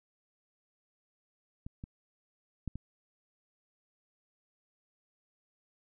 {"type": "clicks", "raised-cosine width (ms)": 5, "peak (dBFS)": [-29, -29, -23, -27], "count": 4, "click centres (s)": [1.665, 1.839, 2.677, 2.756], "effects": []}